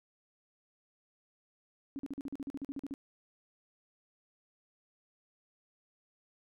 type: tone bursts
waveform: sine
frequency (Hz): 277.2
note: C#4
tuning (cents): 0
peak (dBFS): -36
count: 14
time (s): 1.96-2.939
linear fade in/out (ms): 0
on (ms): 30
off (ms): 43
effects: none